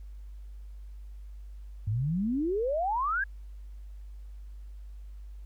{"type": "exponential sweep", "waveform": "sine", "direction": "up", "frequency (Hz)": [98, 1669], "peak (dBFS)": -26, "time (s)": [1.87, 3.24], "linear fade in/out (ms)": 5, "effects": ["added 50 Hz sine -41 dBFS peak until 5.45 s", "pink hiss -70 dBFS RMS until 5.45 s"]}